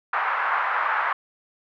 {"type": "band-pass noise", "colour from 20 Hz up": "pink", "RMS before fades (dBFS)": -24, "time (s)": [0.13, 1.13], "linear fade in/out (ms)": 5, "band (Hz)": [920, 1700], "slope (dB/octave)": 24, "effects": []}